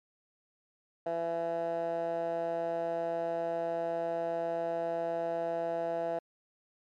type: tone with band-pass filter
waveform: 15% pulse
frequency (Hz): 167.6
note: E3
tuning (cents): +29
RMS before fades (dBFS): -33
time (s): 1.06-6.19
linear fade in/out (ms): 5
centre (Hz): 670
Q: 3.5
effects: MP3 96 kbps